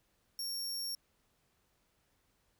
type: tone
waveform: sawtooth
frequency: 5520 Hz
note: F8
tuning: 21 cents flat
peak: -34 dBFS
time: 0.39-0.95 s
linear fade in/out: 2 ms
effects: pink hiss -75 dBFS RMS until 2.59 s